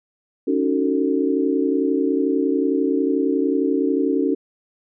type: chord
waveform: sine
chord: D# half-diminished seventh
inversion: third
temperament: just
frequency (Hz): 280 / 311.1 / 373.4 / 448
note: C#4 / D#4 / F#4 / A4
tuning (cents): +18 / 0 / +16 / +31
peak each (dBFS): -20 / -24 / -23 / -24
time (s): 0.47-4.35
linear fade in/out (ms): 10
effects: none